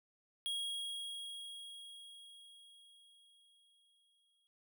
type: tone with exponential decay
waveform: square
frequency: 3291 Hz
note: G#7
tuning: 16 cents flat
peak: -36 dBFS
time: 0.46-4.47 s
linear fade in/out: 0 ms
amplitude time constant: 870 ms
effects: noise-tail reverb RT60 0.4 s tail -20 dB re dry